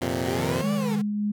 10% pulse chord, F suspended fourth, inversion none, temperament equal, 87.31 / 116.54 / 130.81 Hz, F2 / Bb2 / C3, 0 / 0 / 0 cents, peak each -22 dBFS, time 0.01-0.62 s, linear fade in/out 10 ms
30% pulse linear two-way sweep, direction up then down, 361.8 to 593 to 416.2 Hz, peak -28 dBFS, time 0.25-0.96 s, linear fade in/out 10 ms, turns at 0.74 s
square tone with vibrato, 155.56 Hz, D#3, in tune, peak -31 dBFS, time 0.38-1.02 s, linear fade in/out 10 ms, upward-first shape sine, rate 19 Hz, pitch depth 120 cents each way
sine tone with tremolo, 207.7 Hz, G#3, in tune, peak -22 dBFS, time 0.63-1.32 s, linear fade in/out 10 ms, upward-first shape triangle, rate 3.5 Hz, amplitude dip 30%
effects none

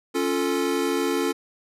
square chord, Db augmented, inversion none, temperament equal, 277.2 / 349.2 / 440 Hz, Db4 / F4 / A4, 0 / 0 / 0 cents, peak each -27 dBFS, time 0.14-1.33 s, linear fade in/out 20 ms, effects resampled to 32000 Hz

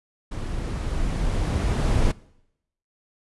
brown noise with level ramp, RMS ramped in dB -30 to -19 dBFS, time 0.31-2.12 s, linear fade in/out 10 ms, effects noise-tail reverb RT60 0.8 s tail -22 dB re dry + resampled to 24000 Hz

